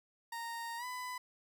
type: tone with pitch glide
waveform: 30% pulse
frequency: 928 to 1000.4 Hz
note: A#5 to B5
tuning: -8 to +22 cents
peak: -37 dBFS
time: 0.32-1.18 s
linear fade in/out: 5 ms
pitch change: +130 cents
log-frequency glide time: 0.77-0.85 s
effects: none